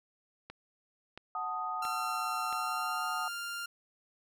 click train, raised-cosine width 0.3 ms, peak -28 dBFS, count 4, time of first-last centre 0.5-2.527 s, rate 1.48 Hz
sine chord, D# diminished, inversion first, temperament equal, 740 / 880 / 1244.5 Hz, F#5 / A5 / D#6, 0 / 0 / 0 cents, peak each -39 / -40 / -35 dBFS, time 1.35-3.28 s, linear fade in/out 2 ms
sawtooth tone with pitch glide, 1362 to 1396.3 Hz, F6 to F6, -44 to -1 cents, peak -33 dBFS, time 1.82-3.66 s, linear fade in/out 5 ms, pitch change +43 cents, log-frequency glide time 2.52-3.07 s
effects none

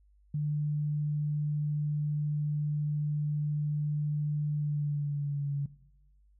sine tone with pitch glide, 148.8 to 141.75 Hz, D3 to C#3, +23 to +39 cents, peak -28 dBFS, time 0.34-5.66 s, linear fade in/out 5 ms, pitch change -84 cents, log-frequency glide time 4.54-5.54 s, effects noise-tail reverb RT60 1.0 s tail -19 dB re dry + added 50 Hz sine -60 dBFS peak until 6.39 s

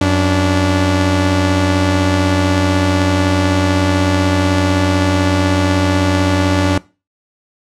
sawtooth tone pair together, 91.28 / 289.8 Hz, F#2 / D4, -23 / -23 cents, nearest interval octave + minor sixth, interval 2000 cents, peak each -10 dBFS, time 0.01-6.78 s, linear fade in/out 5 ms, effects noise-tail reverb RT60 0.3 s tail -21 dB re dry + low-pass 7000 Hz 12 dB/octave

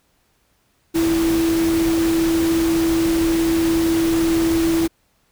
sine tone in noise, 329.6 Hz, E4, in tune, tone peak -15 dBFS, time 0.94-4.88 s, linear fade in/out 20 ms, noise pink, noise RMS -27 dBFS, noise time 0.94-4.88 s, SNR +9 dB, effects pink hiss -63 dBFS RMS until 5.31 s

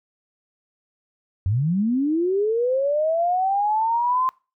sine linear sweep, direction up, 87.31 to 1046.5 Hz, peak -18 dBFS, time 1.46-4.29 s, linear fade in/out 0 ms, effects noise-tail reverb RT60 0.3 s tail -23 dB re dry

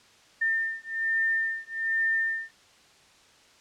sine beating tone pair, 1803 / 1804.2 Hz, A6 / A6, +42 / +43 cents, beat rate 1.2 Hz, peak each -28 dBFS, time 0.41-2.51 s, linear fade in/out 10 ms, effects white hiss -57 dBFS RMS until 3.6 s + low-pass 6000 Hz 12 dB/octave

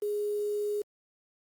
sine tone with quantisation, 415.3 Hz, G#4, in tune, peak -28 dBFS, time 0.02-0.82 s, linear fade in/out 5 ms, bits 8, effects Opus 32 kbps

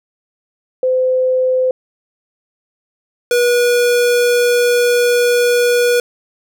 sine / square tone pair in turn, 513 / 484.2 Hz, C5 / B4, -34 / -34 cents, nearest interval minor second, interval 100 cents, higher first, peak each -11 dBFS, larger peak neither, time 0.83-1.71 / 3.31-6 s, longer second, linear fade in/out 2 ms, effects none

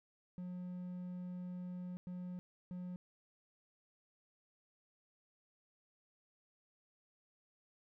triangle tone bursts at uneven times, 180 Hz, F#3, 47 cents flat, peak -40 dBFS, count 3, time 0.38-1.97 / 2.07-2.39 / 2.71-2.96 s, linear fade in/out 0 ms, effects none

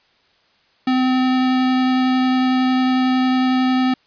square tone with vibrato, 256.8 Hz, C4, 32 cents flat, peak -15 dBFS, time 0.87-3.94 s, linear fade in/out 5 ms, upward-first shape triangle, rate 11 Hz, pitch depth 8 cents each way, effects white hiss -58 dBFS RMS until 4.06 s + resampled to 11025 Hz

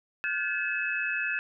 sine tone cluster, 1423 / 1543 / 1719 / 2590 Hz, F6 / G6 / A6 / E7, +32 / -28 / -41 / -31 cents, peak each -36 / -34 / -32 / -31 dBFS, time 0.24-1.39 s, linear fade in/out 0 ms, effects none

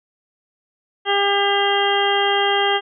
harmonic tone, 401 Hz, G4, 39 cents sharp, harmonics 1 / 2 / 3 / 4 / 5 / 7 / 8, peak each -21 / -20 / -26 / -25 / -25 / -26 / -23 dBFS, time 1.05-2.81 s, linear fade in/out 50 ms, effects none

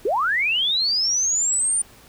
sine linear sweep, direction up, 349.2 to 9200 Hz, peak -18 dBFS, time 0.05-1.82 s, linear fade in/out 5 ms, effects pink hiss -49 dBFS RMS until 2.08 s

